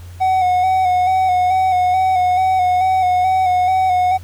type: tone with vibrato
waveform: triangle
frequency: 740 Hz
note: F#5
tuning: in tune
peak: -10 dBFS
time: 0.2-4.18 s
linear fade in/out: 20 ms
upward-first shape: square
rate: 2.3 Hz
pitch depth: 28 cents each way
effects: added 88 Hz sine -32 dBFS peak until 4.23 s + pink hiss -46 dBFS RMS until 4.23 s